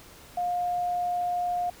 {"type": "tone", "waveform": "sine", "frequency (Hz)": 710, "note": "F5", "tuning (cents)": 28, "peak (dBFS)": -25, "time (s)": [0.37, 1.7], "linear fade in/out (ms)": 5, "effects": ["pink hiss -50 dBFS RMS until 1.8 s"]}